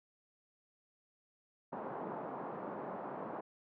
white band-pass noise, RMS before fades -43 dBFS, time 1.72-3.41 s, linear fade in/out 10 ms, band 160 to 1000 Hz, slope 24 dB/octave, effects none

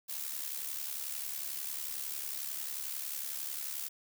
blue noise with amplitude modulation, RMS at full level -36 dBFS, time 0.08-3.89 s, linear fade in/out 20 ms, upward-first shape sine, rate 71.1 Hz, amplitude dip 65%, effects none

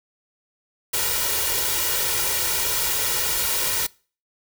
white noise with comb filter, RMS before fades -23 dBFS, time 0.93-3.87 s, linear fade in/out 10 ms, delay 2.1 ms, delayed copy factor +0.75, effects noise-tail reverb RT60 0.4 s tail -24 dB re dry

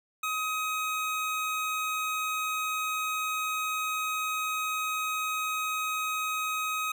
25% pulse tone, 1262 Hz, D#6, 24 cents sharp, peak -25 dBFS, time 0.23-6.92 s, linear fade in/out 5 ms, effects none

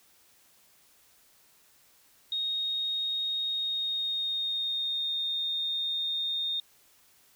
sine tone with pitch glide, 3729 to 3669 Hz, A#7 to A#7, 0 to -28 cents, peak -28 dBFS, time 2.32-6.6 s, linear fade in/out 2 ms, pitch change -28 cents, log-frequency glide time 3.46-5.26 s, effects white hiss -62 dBFS RMS until 7.35 s

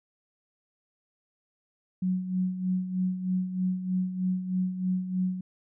sine tone with tremolo, 184.4 Hz, F#3, 6 cents flat, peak -23 dBFS, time 2.02-5.41 s, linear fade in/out 5 ms, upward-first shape sine, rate 3.2 Hz, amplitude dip 65%, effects none

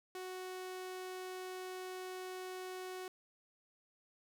sawtooth tone, 370 Hz, F#4, in tune, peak -39 dBFS, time 0.15-3.08 s, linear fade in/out 2 ms, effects none

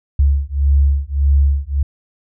sine beating tone pair, 69.3 / 71 Hz, C#2 / C#2, 0 / +42 cents, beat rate 1.7 Hz, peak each -14 dBFS, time 0.19-1.83 s, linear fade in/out 5 ms, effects none

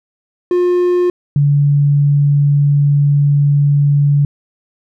triangle / sine tone pair in turn, 356.4 / 143.66 Hz, F4 / D3, +35 / -38 cents, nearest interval octave + major third, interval 1573 cents, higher first, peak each -8 dBFS, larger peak neither, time 0.51-1.1 / 1.36-4.25 s, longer second, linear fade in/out 2 ms, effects none

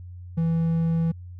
triangle tone, 164.81 Hz, E3, in tune, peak -18 dBFS, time 0.37-1.12 s, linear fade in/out 10 ms, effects added 89 Hz sine -37 dBFS peak until 1.39 s

